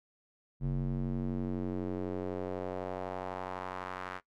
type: tone with band-pass filter sweep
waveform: square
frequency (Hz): 46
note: F#1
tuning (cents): -9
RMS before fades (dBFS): -36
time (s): 0.6-4.21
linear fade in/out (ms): 50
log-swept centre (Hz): 150 to 1400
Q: 1.7
effects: noise-tail reverb RT60 0.1 s tail -19 dB re dry